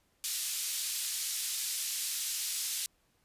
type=band-pass noise; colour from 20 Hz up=white; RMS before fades=-35 dBFS; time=0.24-2.86 s; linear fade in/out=0 ms; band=3400 to 11000 Hz; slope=12 dB/octave; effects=pink hiss -72 dBFS RMS until 3.24 s + resampled to 32000 Hz